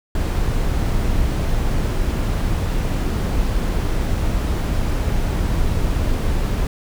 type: noise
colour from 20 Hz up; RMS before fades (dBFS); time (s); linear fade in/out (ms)
brown; -19; 0.15-6.67; 2
effects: none